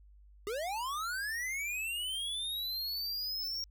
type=linear sweep; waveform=square; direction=up; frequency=392 to 5590 Hz; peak=-35 dBFS; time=0.47-3.64 s; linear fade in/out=0 ms; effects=added 50 Hz sine -55 dBFS peak until 3.7 s